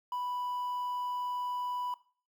triangle tone with quantisation, 987.8 Hz, B5, in tune, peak -31 dBFS, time 0.12-1.94 s, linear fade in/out 2 ms, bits 10, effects noise-tail reverb RT60 0.4 s tail -17 dB re dry

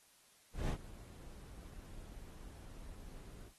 brown noise with ADSR envelope, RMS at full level -33 dBFS, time 0.53-3.54 s, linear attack 160 ms, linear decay 81 ms, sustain -19 dB, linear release 90 ms, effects white hiss -67 dBFS RMS until 3.58 s + AAC 32 kbps

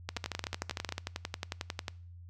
two click trains, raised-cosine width 0.2 ms, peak -17 / -17 dBFS, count 20 / 12, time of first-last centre 0.17-1.882 / 0.09-0.923 s, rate 11.1 / 13.2 Hz, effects noise-tail reverb RT60 0.5 s tail -23 dB re dry + added 87 Hz sine -47 dBFS peak until 2.29 s

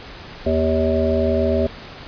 harmonic tone with a mistuned harmonic, 80.2 Hz, E2, 47 cents flat, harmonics 1 / 3 / 5 / 7 / 8, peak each -22 / -22 / -22 / -22 / -22 dBFS, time 0.46-1.67 s, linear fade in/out 5 ms, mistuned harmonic 5, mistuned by -32 cents, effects pink hiss -37 dBFS RMS until 2.07 s + resampled to 11025 Hz

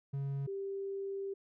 triangle / sine tone pair in turn, 138.59 / 392.8 Hz, C#3 / G4, 0 / +4 cents, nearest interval octave + tritone, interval 1804 cents, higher second, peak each -32 / -36 dBFS, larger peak first, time 0.13-0.47 / 0.47-1.34 s, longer second, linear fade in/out 10 ms, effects none

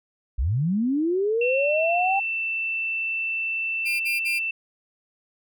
sine linear sweep, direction up, 49.35 to 799 Hz, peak -20 dBFS, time 0.38-2.2 s, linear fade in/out 10 ms
sine tone with pitch glide, 2700 to 2669 Hz, E7 to E7, +41 to +21 cents, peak -24 dBFS, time 1.41-4.51 s, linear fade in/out 5 ms, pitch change -20 cents, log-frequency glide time 1.61-2.43 s
35% pulse tone bursts, 2400 Hz, D7, 37 cents sharp, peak -23 dBFS, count 3, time 3.85-4.396 s, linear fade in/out 20 ms, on 150 ms, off 48 ms
effects none

